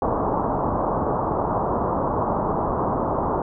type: low-pass noise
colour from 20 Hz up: white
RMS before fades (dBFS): -23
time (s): 0.02-3.42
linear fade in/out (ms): 2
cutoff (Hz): 1100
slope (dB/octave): 48
effects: none